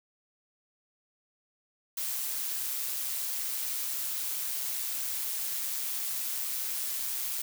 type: noise with amplitude modulation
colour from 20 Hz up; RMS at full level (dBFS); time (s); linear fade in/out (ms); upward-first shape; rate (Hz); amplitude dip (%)
blue; -32; 1.97-7.42; 5; sine; 131; 30
effects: none